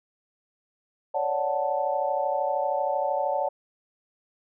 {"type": "chord", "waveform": "sine", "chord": "D major seventh", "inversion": "third", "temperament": "equal", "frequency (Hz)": [554.4, 587.3, 740, 880], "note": ["C#5", "D5", "F#5", "A5"], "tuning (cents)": [0, 0, 0, 0], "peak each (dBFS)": -29, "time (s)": [1.14, 3.49], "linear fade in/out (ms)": 10, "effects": []}